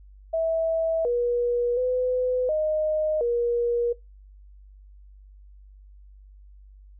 sine tone with pitch steps, 652 / 481.9 / 504 / 618 / 475.7 Hz, E5 / B4 / B4 / D#5 / A#4, -19 / -43 / +35 / -12 / +35 cents, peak -21 dBFS, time 0.33-3.93 s, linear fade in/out 10 ms, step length 720 ms, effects noise-tail reverb RT60 0.2 s tail -20 dB re dry + added 49 Hz sine -46 dBFS peak until 6.99 s

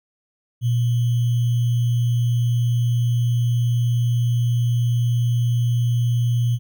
sine tone with sample-and-hold, 119.6 Hz, A#2, 45 cents sharp, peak -16 dBFS, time 0.61-6.59 s, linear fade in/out 50 ms, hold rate 3150 Hz, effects none

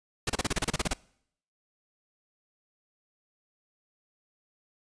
pink noise bursts, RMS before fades -27 dBFS, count 12, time 0.27-0.935 s, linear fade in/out 5 ms, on 27 ms, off 31 ms, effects noise-tail reverb RT60 0.7 s tail -24 dB re dry + resampled to 22050 Hz

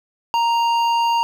sine tone with hard clipping, 932 Hz, A#5, 1 cent flat, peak -17 dBFS, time 0.34-1.23 s, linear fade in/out 0 ms, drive 10 dB, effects none

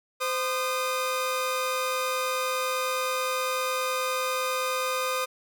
sawtooth tone pair together, 515 / 1224.9 Hz, C5 / D#6, -28 / -27 cents, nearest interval octave + minor third, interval 1501 cents, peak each -25 / -25 dBFS, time 0.2-5.26 s, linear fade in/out 20 ms, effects none

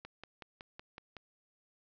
click train, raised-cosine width 0.3 ms, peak -30 dBFS, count 7, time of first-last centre 0.05-1.167 s, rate 5.37 Hz, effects resampled to 16000 Hz + 12-bit

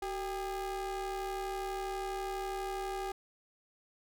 square ring-modulated tone, 207.7 Hz, G#3, in tune, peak -33 dBFS, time 0.02-3.12 s, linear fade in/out 5 ms, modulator 587 Hz, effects none

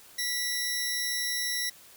20% pulse tone pair together, 1961 / 5540 Hz, B6 / F8, -13 / -15 cents, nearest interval octave + tritone, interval 1798 cents, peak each -26 dBFS, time 0.18-1.7 s, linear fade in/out 10 ms, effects white hiss -53 dBFS RMS until 1.96 s

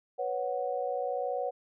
sine chord, B suspended second, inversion none, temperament equal, 493.9 / 554.4 / 740 Hz, B4 / C#5 / F#5, 0 / 0 / 0 cents, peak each -34 dBFS, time 0.18-1.51 s, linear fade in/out 20 ms, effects none

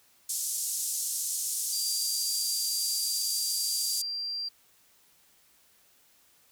pink band-pass noise, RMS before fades -32 dBFS, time 0.29-4.02 s, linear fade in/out 5 ms, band 6100 to 12000 Hz, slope 24 dB/octave
sine tone, 4725 Hz, D8, 10 cents sharp, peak -31 dBFS, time 1.72-4.49 s, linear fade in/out 10 ms
effects white hiss -63 dBFS RMS until 6.51 s

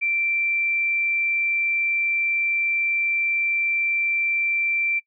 sine tone, 2349 Hz, D7, in tune, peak -20 dBFS, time 0.01-5 s, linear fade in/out 20 ms, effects noise-tail reverb RT60 0.1 s tail -24 dB re dry

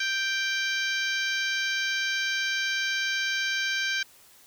harmonic tone, 784 Hz, G5, in tune, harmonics 2 / 3 / 4 / 5 / 6 / 7 / 8, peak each -28 / -32 / -34 / -36 / -38 / -39 / -40 dBFS, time 0-4.03 s, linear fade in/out 5 ms, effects white hiss -55 dBFS RMS until 4.46 s

